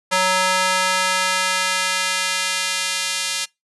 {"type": "tone with high-pass filter sweep", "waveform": "square", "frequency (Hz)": 185.9, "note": "F#3", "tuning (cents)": 8, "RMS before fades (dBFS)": -20, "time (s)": [0.11, 3.46], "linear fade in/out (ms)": 20, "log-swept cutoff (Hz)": [850, 3100], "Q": 0.82, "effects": ["noise-tail reverb RT60 0.2 s tail -25 dB re dry", "resampled to 24000 Hz"]}